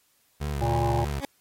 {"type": "tone with vibrato", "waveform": "25% pulse", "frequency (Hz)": 71.4, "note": "D2", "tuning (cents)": -48, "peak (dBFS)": -24, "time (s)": [0.4, 1.21], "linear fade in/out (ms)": 20, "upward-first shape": "sine", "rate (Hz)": 3.5, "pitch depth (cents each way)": 68}
{"type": "harmonic tone", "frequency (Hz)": 116.54, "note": "A#2", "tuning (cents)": 0, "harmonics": [1, 3, 5, 7], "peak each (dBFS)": [-26, -30, -33, -28], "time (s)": [0.61, 1.05], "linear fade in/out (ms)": 10}
{"type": "tone with exponential growth", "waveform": "20% pulse", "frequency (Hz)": 277.2, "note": "C#4", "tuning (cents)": 0, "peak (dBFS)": -21, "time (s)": [1.15, 1.25], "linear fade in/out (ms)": 2, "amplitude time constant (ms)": 21}
{"effects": ["white hiss -66 dBFS RMS until 1.4 s", "AAC 48 kbps"]}